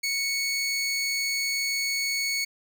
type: tone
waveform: 20% pulse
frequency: 2217 Hz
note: C#7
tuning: in tune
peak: -20 dBFS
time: 0.03-2.45 s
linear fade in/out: 10 ms
effects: none